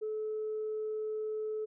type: tone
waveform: sine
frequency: 431.7 Hz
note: A4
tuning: 33 cents flat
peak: -32 dBFS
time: 0.01-1.66 s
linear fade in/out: 20 ms
effects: tanh soft clip ceiling -29 dBFS